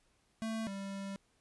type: tone pair in turn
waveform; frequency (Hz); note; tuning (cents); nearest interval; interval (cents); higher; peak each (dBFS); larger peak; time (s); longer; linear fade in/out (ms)
square; 222.7 / 196.39; A3 / G3; +21 / +3; major second; 218; first; -36 / -40; first; 0.42-0.67 / 0.67-1.16; second; 0
effects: pink hiss -73 dBFS RMS until 1.4 s + resampled to 24000 Hz